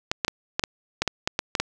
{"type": "clicks", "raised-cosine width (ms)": 0.2, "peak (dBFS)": -5, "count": 11, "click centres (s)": [0.115, 0.248, 0.281, 0.595, 0.638, 1.02, 1.077, 1.275, 1.391, 1.552, 1.6], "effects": []}